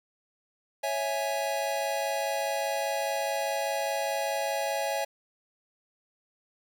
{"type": "chord", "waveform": "square", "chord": "C# minor", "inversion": "none", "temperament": "equal", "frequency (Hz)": [554.4, 659.3, 830.6], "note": ["C#5", "E5", "G#5"], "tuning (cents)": [0, 0, 0], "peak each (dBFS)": -33, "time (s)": [0.83, 5.05], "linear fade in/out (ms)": 10, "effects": []}